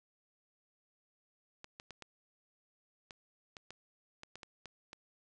clicks, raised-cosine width 0.2 ms, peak -30 dBFS, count 12, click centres 1.644 / 1.799 / 1.907 / 2.023 / 3.108 / 3.568 / 3.706 / 4.234 / 4.356 / 4.432 / 4.657 / 4.931 s, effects resampled to 24000 Hz + 11-bit

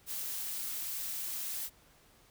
blue noise, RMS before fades -38 dBFS, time 0.06-1.7 s, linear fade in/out 50 ms, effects pink hiss -63 dBFS RMS until 2.3 s

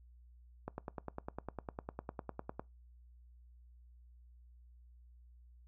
click train, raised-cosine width 1 ms, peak -26 dBFS, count 20, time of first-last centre 0.68-2.595 s, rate 9.92 Hz, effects noise-tail reverb RT60 0.2 s tail -22 dB re dry + added 60 Hz sine -57 dBFS peak until 5.67 s

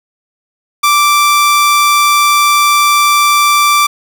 sawtooth tone, 1172 Hz, D6, 4 cents flat, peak -3 dBFS, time 0.83-3.87 s, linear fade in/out 10 ms, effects 7-bit

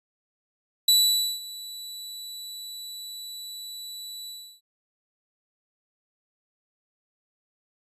sawtooth tone with ADSR envelope, 3951 Hz, B7, in tune, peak -12 dBFS, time 0.88-4.61 s, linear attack 4 ms, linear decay 510 ms, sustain -21 dB, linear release 330 ms, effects resampled to 32000 Hz

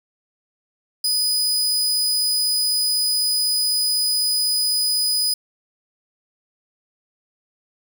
sawtooth tone, 4978 Hz, D#8, in tune, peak -15 dBFS, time 1.04-5.34 s, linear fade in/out 5 ms, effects 9-bit

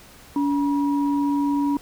sine tone pair together, 284.8 / 961.6 Hz, C#4 / B5, +47 / -46 cents, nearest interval octave + major sixth, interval 2107 cents, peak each -19 / -28 dBFS, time 0.36-1.77 s, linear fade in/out 2 ms, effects pink hiss -47 dBFS RMS until 1.81 s

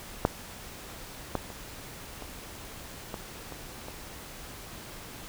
clicks, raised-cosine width 1 ms, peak -7 / -13 / -29 / -27 / -21 / -27 / -25 dBFS, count 7, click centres 0.251 / 1.353 / 1.503 / 2.223 / 3.142 / 3.523 / 3.884 s, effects pink hiss -44 dBFS RMS until 5.28 s

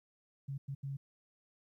sine tone bursts at uneven times, 138 Hz, C#3, 7 cents flat, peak -37 dBFS, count 3, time 0.48-0.58 / 0.68-0.75 / 0.83-0.97 s, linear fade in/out 10 ms, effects 13-bit

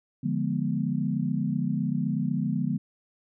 sine chord, D diminished seventh, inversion none, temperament equal with one note detuned, 146.83 / 174.61 / 207.7 / 243.7 Hz, D3 / F3 / Ab3 / Cb4, 0 / 0 / 0 / -23 cents, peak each -30 dBFS, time 0.23-2.78 s, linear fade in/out 10 ms, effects none

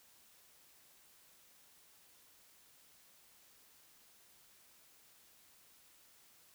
silence, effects white hiss -65 dBFS RMS until 6.54 s

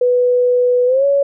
sine tone with pitch glide, 493.9 to 560.8 Hz, B4 to C#5, 0 to +20 cents, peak -10 dBFS, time 0.01-1.23 s, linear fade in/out 5 ms, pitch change +220 cents, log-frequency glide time 0.86-1.05 s, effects none

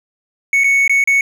triangle tone with dropouts, 2217 Hz, C#7, in tune, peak -8 dBFS, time 0.53-1.21 s, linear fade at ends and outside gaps 2 ms, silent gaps 0.637-0.642 / 0.878-0.895 / 1.04-1.074 s, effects none

